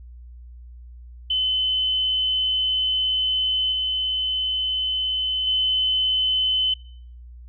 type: tone with level steps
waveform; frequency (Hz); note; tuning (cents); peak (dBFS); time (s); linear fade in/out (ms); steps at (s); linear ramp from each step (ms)
sine; 3039; F#7; +46; -19 / -21 / -18; 1.3-6.74; 5; 3.72 / 5.47; 2
effects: noise-tail reverb RT60 0.6 s tail -22 dB re dry + added 60 Hz sine -39 dBFS peak until 7.48 s